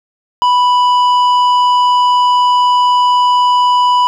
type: tone with tanh clipping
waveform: sine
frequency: 988 Hz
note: B5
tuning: in tune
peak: -9 dBFS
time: 0.42-4.07 s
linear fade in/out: 0 ms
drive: 9 dB
effects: none